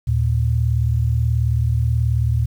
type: tone pair together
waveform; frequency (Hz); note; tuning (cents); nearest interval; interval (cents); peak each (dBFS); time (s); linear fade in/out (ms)
sine; 77.4 / 115.97; D#2 / A#2; -9 / -9; perfect fifth; 700; -19 / -17; 0.07-2.46; 10
effects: 8-bit